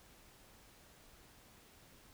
silence, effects pink hiss -62 dBFS RMS until 2.13 s

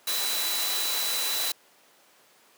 sine tone in noise, 3970 Hz, B7, 8 cents sharp, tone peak -30 dBFS, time 0.07-1.52 s, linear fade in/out 5 ms, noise white, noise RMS -29 dBFS, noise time 0.07-1.52 s, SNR -4 dB, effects pink hiss -58 dBFS RMS until 2.57 s + high-pass 400 Hz 12 dB/octave

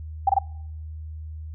sine tone bursts, 784 Hz, G5, in tune, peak -14 dBFS, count 3, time 0.27-0.388 s, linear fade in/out 5 ms, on 24 ms, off 23 ms, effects noise-tail reverb RT60 0.7 s tail -24 dB re dry + added 78 Hz sine -33 dBFS peak until 1.54 s

